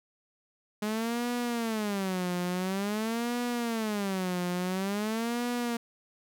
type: tone with vibrato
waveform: sawtooth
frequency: 207.7 Hz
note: G#3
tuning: in tune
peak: -25 dBFS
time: 0.82-5.77 s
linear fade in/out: 5 ms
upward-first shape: sine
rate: 0.48 Hz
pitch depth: 270 cents each way
effects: none